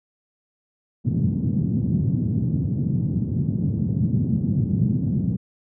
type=band-pass noise; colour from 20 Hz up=white; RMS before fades=-22 dBFS; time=1.04-5.37 s; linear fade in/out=20 ms; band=100 to 200 Hz; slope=24 dB/octave; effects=none